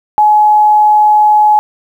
sine tone, 846 Hz, G#5, 32 cents sharp, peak -4 dBFS, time 0.18-1.59 s, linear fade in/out 0 ms, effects 7-bit

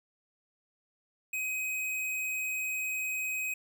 square tone, 2523 Hz, D#7, 23 cents sharp, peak -32 dBFS, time 1.33-3.54 s, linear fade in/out 5 ms, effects 12-bit

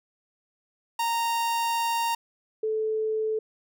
45% pulse / sine tone pair in turn, 927 / 436.3 Hz, A#5 / A4, -10 / -15 cents, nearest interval octave + minor second, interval 1305 cents, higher first, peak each -24 dBFS, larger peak neither, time 0.99-2.15 / 2.63-3.39 s, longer first, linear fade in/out 5 ms, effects none

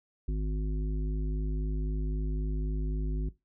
harmonic tone, 51.91 Hz, G#1, in tune, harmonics 1 / 3 / 5 / 7, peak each -28 / -38 / -42 / -45 dBFS, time 0.28-3.29 s, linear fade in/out 5 ms, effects noise-tail reverb RT60 0.2 s tail -17 dB re dry

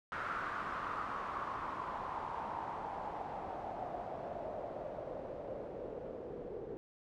white noise with low-pass filter sweep, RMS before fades -42 dBFS, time 0.12-6.77 s, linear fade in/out 0 ms, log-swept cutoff 1400 to 440 Hz, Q 4.4, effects none

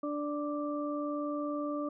harmonic tone, 293.7 Hz, D4, in tune, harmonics 1 / 2 / 4, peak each -34 / -37 / -40 dBFS, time 0.03-1.89 s, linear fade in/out 5 ms, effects none

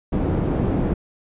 white low-pass noise, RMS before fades -21 dBFS, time 0.12-0.94 s, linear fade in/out 10 ms, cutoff 290 Hz, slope 12 dB/octave, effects resampled to 8000 Hz

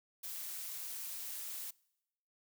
blue noise with amplitude modulation, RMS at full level -42 dBFS, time 0.23-1.71 s, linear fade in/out 10 ms, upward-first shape sine, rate 179 Hz, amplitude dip 30%, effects noise-tail reverb RT60 0.9 s tail -25 dB re dry

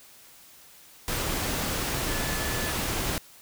sine tone in noise, 1733 Hz, A6, 27 cents flat, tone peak -37 dBFS, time 2.08-2.72 s, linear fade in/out 0 ms, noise pink, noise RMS -29 dBFS, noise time 1.08-3.18 s, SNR -11 dB, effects white hiss -52 dBFS RMS until 3.41 s

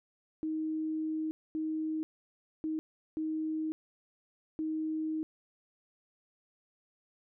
sine tone bursts at uneven times, 314.1 Hz, D#4, 16 cents sharp, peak -31 dBFS, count 5, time 0.43-1.31 / 1.55-2.03 / 2.64-2.79 / 3.17-3.72 / 4.59-5.23 s, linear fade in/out 0 ms, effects none

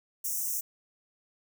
white high-pass noise, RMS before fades -32 dBFS, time 0.24-0.61 s, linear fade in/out 10 ms, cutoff 5600 Hz, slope 96 dB/octave, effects none

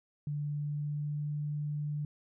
sine tone with pitch glide, 146.83 to 148.11 Hz, D3 to D3, 0 to +15 cents, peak -32 dBFS, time 0.27-2.05 s, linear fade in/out 2 ms, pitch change +15 cents, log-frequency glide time 0.52-1.34 s, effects none

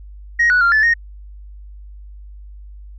sine tone with pitch steps, 1882 / 1473 / 1389 / 1742 / 1858 Hz, A#6 / F#6 / F6 / A6 / A#6, +16 / -8 / -10 / -18 / -6 cents, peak -9 dBFS, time 0.39-0.94 s, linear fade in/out 10 ms, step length 110 ms, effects tanh soft clip ceiling -8 dBFS + added 50 Hz sine -34 dBFS peak until 2.98 s

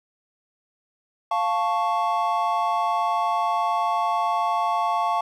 triangle chord, F augmented, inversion none, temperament equal, 698.5 / 880 / 1108.7 Hz, F5 / A5 / C#6, 0 / 0 / 0 cents, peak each -23 dBFS, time 1.31-5.21 s, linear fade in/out 5 ms, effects none

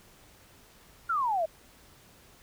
sine exponential sweep, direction down, 1432 to 616 Hz, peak -25 dBFS, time 1.09-1.46 s, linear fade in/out 10 ms, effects pink hiss -57 dBFS RMS until 2.42 s

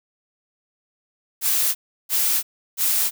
blue noise bursts, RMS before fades -20 dBFS, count 3, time 1.41-3.11 s, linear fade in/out 50 ms, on 340 ms, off 340 ms, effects none

